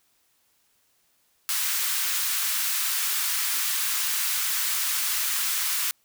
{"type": "high-pass noise", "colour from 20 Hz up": "white", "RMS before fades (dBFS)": -26, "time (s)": [1.49, 5.91], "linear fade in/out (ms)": 0, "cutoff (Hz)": 1100, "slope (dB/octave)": 24, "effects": ["white hiss -67 dBFS RMS until 6.04 s"]}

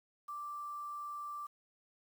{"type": "tone with quantisation", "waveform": "sine", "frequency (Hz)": 1174.7, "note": "D6", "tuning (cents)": 0, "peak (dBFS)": -40, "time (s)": [0.28, 1.47], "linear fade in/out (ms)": 10, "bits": 10, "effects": []}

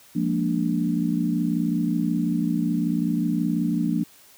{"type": "chord", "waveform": "sine", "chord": "Bb dominant seventh", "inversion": "second", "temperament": "equal", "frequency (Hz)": [174.61, 207.7, 233.1, 293.7], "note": ["F3", "Ab3", "Bb3", "D4"], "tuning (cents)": [0, 0, 0, 0], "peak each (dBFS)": [-25, -30, -25, -26], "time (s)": [0.15, 4.04], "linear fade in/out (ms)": 10, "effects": ["white hiss -52 dBFS RMS until 4.37 s", "high-pass 60 Hz 12 dB/octave"]}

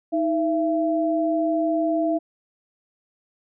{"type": "tone pair together", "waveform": "sine", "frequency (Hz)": [316.9, 671.5], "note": ["D#4", "E5"], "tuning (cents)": [32, 32], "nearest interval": "octave + minor second", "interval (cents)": 1300, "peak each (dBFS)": -22, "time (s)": [0.12, 2.19], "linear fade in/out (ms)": 20, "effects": []}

